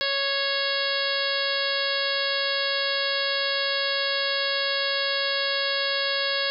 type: harmonic tone with a mistuned harmonic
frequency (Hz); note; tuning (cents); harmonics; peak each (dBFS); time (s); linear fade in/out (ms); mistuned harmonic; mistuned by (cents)
554.4; C#5; 0; 1 / 2 / 3 / 4 / 5 / 6 / 7 / 8 / 9; -30 / -35 / -29 / -35 / -34 / -31 / -32 / -30 / -35; 0.01-6.5; 0; 4; -33
effects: none